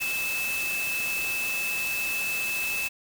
sine tone in noise, 2619 Hz, E7, 12 cents flat, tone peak -27 dBFS, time 0-2.89 s, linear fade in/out 20 ms, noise white, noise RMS -34 dBFS, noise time 0-2.89 s, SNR +4 dB, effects none

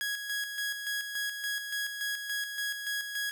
sawtooth tone with tremolo, 1661.2 Hz, G#6, in tune, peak -27 dBFS, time 0.01-3.31 s, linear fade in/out 0 ms, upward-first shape square, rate 3.5 Hz, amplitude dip 50%, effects none

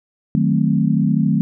sine chord, D# diminished seventh, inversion none, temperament equal with one note detuned, 155.56 / 185.96 / 220 / 261.6 Hz, D#3 / F#3 / A3 / C4, 0 / +9 / 0 / 0 cents, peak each -18 / -19 / -18 / -22 dBFS, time 0.35-1.41 s, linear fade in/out 0 ms, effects none

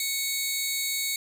15% pulse tone pair together, 2217 / 3820 Hz, C#7 / A#7, 0 / +42 cents, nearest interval major sixth, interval 942 cents, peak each -23 dBFS, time 0-1.16 s, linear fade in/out 2 ms, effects none

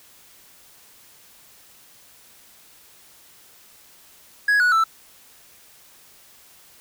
triangle tone with pitch steps, 1667 / 1467 / 1325 Hz, G#6 / F#6 / E6, +6 / -15 / +9 cents, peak -13 dBFS, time 4.48-4.84 s, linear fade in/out 5 ms, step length 120 ms, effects white hiss -51 dBFS RMS until 6.8 s

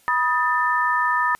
sine tone cluster, 976 / 1250 / 1783 Hz, B5 / D#6 / A6, -21 / +8 / +22 cents, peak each -22 dBFS, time 0.08-1.35 s, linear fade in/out 0 ms, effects white hiss -57 dBFS RMS until 1.39 s + resampled to 32000 Hz

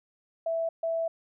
sine tone bursts at uneven times, 659.3 Hz, E5, in tune, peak -26 dBFS, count 2, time 0.46-0.69 / 0.83-1.08 s, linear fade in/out 5 ms, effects none

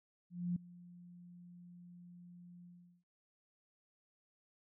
sine tone with ADSR envelope, 175.9 Hz, F3, 13 cents sharp, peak -32 dBFS, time 0.3-3.04 s, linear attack 260 ms, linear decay 5 ms, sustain -21 dB, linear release 400 ms, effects none

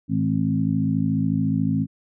harmonic tone with a mistuned harmonic, 54 Hz, A1, 32 cents flat, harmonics 2 / 3 / 4 / 5, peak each -27 / -23 / -25 / -24 dBFS, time 0.08-1.87 s, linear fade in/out 50 ms, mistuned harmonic 5, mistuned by -21 cents, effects none

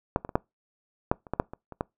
clicks, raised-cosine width 1 ms, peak -8 / -21 / -23 / -7 / -7 / -30 / -14 / -7 / -24 / -26 / -13 dBFS, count 11, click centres 0.161 / 0.249 / 0.292 / 0.355 / 1.115 / 1.268 / 1.336 / 1.399 / 1.535 / 1.723 / 1.809 s, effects noise-tail reverb RT60 0.2 s tail -25 dB re dry

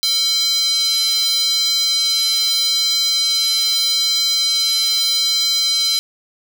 square tone with high-pass filter, 449.6 Hz, A4, 37 cents sharp, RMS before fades -17 dBFS, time 0.03-5.99 s, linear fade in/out 0 ms, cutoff 4100 Hz, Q 5.6, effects none

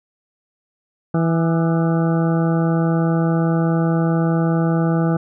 harmonic tone with a mistuned harmonic, 164.81 Hz, E3, in tune, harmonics 1 / 2 / 3 / 4 / 5 / 7 / 8 / 9, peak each -16 / -22 / -26 / -28 / -30 / -33 / -34 / -35 dBFS, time 1.14-5.17 s, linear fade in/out 5 ms, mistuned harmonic 7, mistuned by +64 cents, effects none

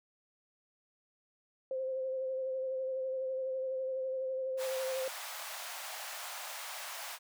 sine tone with vibrato, 523.3 Hz, C5, in tune, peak -33 dBFS, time 1.71-5.08 s, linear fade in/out 2 ms, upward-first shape sine, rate 12 Hz, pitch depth 23 cents each way
pink high-pass noise, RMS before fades -43 dBFS, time 4.57-7.19 s, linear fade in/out 50 ms, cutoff 620 Hz, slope 48 dB/octave
effects none

